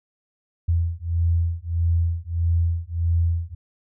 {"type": "beating tone pair", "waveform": "sine", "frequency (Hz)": [83.6, 85.2], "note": ["E2", "F2"], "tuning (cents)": [25, -42], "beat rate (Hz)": 1.6, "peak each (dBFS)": -22, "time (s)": [0.68, 3.55], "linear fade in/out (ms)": 10, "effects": []}